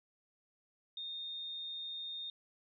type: tone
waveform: sine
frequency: 3667 Hz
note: A#7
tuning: 29 cents flat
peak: -40 dBFS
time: 0.97-2.3 s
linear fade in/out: 2 ms
effects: none